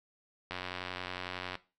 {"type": "click train", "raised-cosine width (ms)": 0.3, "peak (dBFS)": -21, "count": 96, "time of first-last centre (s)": [0.51, 1.554], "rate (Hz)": 91, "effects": ["noise-tail reverb RT60 0.3 s tail -17 dB re dry"]}